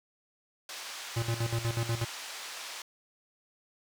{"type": "band-pass noise", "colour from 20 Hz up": "white", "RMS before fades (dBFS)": -42, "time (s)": [0.69, 2.82], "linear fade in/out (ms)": 2, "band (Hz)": [660, 5700], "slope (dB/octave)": 12}
{"type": "tone with tremolo", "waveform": "square", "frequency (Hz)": 115.9, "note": "A#2", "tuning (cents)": -10, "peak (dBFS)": -28, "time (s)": [1.16, 2.05], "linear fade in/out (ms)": 10, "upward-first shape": "square", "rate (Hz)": 8.2, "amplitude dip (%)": 75}
{"effects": []}